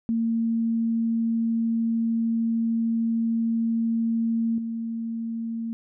sine tone with level steps, 228.3 Hz, A#3, 36 cents flat, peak -21 / -27 dBFS, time 0.09-5.73 s, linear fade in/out 0 ms, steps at 4.58 s, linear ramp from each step 2 ms, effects none

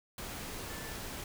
sine tone in noise, 1755 Hz, A6, 5 cents flat, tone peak -50 dBFS, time 0.7-0.94 s, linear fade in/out 2 ms, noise pink, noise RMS -42 dBFS, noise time 0.18-1.24 s, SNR -11 dB, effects none

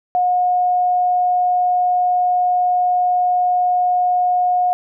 sine tone, 722 Hz, F#5, 43 cents flat, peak -13 dBFS, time 0.15-4.73 s, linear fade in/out 0 ms, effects none

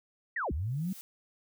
sine linear two-way sweep, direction down then up, 1975.5 to 61.74 to 197 Hz, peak -30 dBFS, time 0.36-0.93 s, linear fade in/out 5 ms, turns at 0.52 s
blue noise with exponential growth, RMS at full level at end -45 dBFS, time 0.45-1.01 s, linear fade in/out 0 ms, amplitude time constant 120 ms
effects none

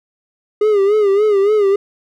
triangle tone with vibrato, 409.9 Hz, G#4, 23 cents flat, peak -8 dBFS, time 0.61-1.76 s, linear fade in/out 5 ms, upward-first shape sine, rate 3.5 Hz, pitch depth 89 cents each way, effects none

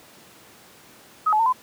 sine tone with pitch steps, 1266 / 857 / 906 / 1017 Hz, D#6 / A5 / A#5 / C6, +30 / -46 / -50 / -50 cents, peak -16 dBFS, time 1.26-1.528 s, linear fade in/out 10 ms, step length 67 ms, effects pink hiss -49 dBFS RMS until 1.62 s + high-pass 150 Hz 12 dB/octave

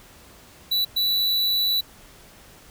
square tone bursts at uneven times, 3951 Hz, B7, in tune, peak -20 dBFS, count 2, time 0.71-0.85 / 0.96-1.81 s, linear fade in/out 10 ms, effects pink hiss -49 dBFS RMS until 2.7 s

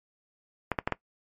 clicks, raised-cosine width 0.5 ms, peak -11 dBFS, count 4, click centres 0.717 / 0.788 / 0.875 / 0.923 s, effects noise-tail reverb RT60 0.1 s tail -19 dB re dry + MP3 64 kbps

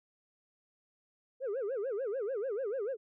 sine tone with vibrato, 466.2 Hz, A#4, in tune, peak -30 dBFS, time 1.4-2.97 s, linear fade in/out 50 ms, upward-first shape sine, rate 6.8 Hz, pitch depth 290 cents each way, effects tanh soft clip ceiling -31 dBFS

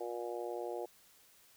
harmonic tone, 119.2 Hz, A#2, 39 cents sharp, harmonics 3 / 4 / 5 / 6 / 7, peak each -42 / -42 / -45 / -46 / -48 dBFS, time 0-0.86 s, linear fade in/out 10 ms, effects white hiss -64 dBFS RMS until 1.56 s

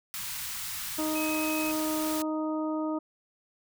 white band-stop noise, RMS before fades -36 dBFS, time 0.14-2.22 s, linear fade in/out 0 ms, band 180 to 950 Hz, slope 24 dB/octave
harmonic tone, 311.1 Hz, D#4, in tune, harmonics 1 / 2 / 3 / 4, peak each -29 / -35 / -39 / -40 dBFS, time 0.98-2.99 s, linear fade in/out 10 ms
sine tone, 2543 Hz, D#7, 37 cents sharp, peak -34 dBFS, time 1.15-1.72 s, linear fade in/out 10 ms
effects none

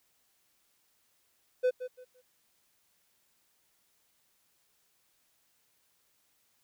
triangle tone with echo, 504 Hz, B4, 35 cents sharp, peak -21 dBFS, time 1.63-1.71 s, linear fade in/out 20 ms, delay 170 ms, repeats 3, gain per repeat -12 dB, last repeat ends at 2.22 s, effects white hiss -72 dBFS RMS until 6.63 s

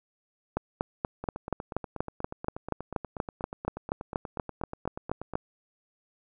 two click trains, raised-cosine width 1 ms, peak -13 / -22 dBFS, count 21 / 35, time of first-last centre 0.57-5.355 / 1.24-5.336 s, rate 4.18 / 8.3 Hz, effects none

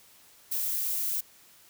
violet noise, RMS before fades -30 dBFS, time 0.51-1.21 s, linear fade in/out 10 ms, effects white hiss -57 dBFS RMS until 1.69 s

